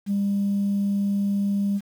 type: tone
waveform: sine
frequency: 200.3 Hz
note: G3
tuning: 38 cents sharp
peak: -19 dBFS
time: 0.06-1.81 s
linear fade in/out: 50 ms
effects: tanh soft clip ceiling -17 dBFS + 8-bit

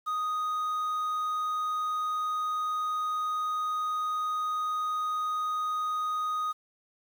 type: tone with quantisation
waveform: triangle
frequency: 1244.5 Hz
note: D#6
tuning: in tune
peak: -26 dBFS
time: 0.06-6.53 s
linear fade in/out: 20 ms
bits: 9
effects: none

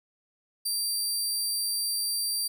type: tone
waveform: 20% pulse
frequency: 4699 Hz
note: D8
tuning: in tune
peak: -21 dBFS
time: 0.65-2.48 s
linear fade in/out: 10 ms
effects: none

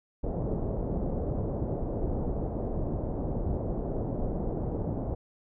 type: low-pass noise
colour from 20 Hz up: pink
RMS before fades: -31 dBFS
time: 0.23-5.15 s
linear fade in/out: 10 ms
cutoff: 650 Hz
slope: 24 dB/octave
effects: none

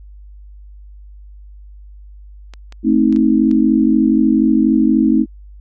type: clicks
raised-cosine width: 0.2 ms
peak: -20 dBFS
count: 5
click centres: 2.537 / 2.724 / 3.126 / 3.162 / 3.513 s
type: chord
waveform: sine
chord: A diminished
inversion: none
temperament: just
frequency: 220 / 264 / 316.8 Hz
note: A3 / C4 / Eb4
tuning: 0 / +16 / +31 cents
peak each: -14 dBFS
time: 2.83-5.26 s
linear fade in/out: 50 ms
effects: added 50 Hz sine -35 dBFS peak until 5.6 s

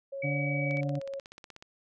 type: tone with tremolo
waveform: sine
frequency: 549 Hz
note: C#5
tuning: 17 cents flat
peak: -34 dBFS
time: 0.12-1.2 s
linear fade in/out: 10 ms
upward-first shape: sine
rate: 2.1 Hz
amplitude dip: 30%
type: tone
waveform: sine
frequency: 2276 Hz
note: C#7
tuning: 45 cents sharp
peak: -33 dBFS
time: 0.22-0.81 s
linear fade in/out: 5 ms
type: harmonic tone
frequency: 143.7 Hz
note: D3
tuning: 37 cents flat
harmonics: 1 / 2 / 4 / 5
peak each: -30 / -36 / -42 / -44 dBFS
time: 0.23-1 s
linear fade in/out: 20 ms
type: click train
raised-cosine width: 0.2 ms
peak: -29 dBFS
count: 16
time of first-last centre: 0.71-1.625 s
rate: 16.4 Hz
effects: none

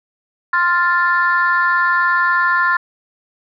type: chord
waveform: sine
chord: F major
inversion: second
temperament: equal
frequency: 1046.5 / 1396.9 / 1760 Hz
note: C6 / F6 / A6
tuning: 0 / 0 / 0 cents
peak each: -16 dBFS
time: 0.53-2.77 s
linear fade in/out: 5 ms
effects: tanh soft clip ceiling -5 dBFS

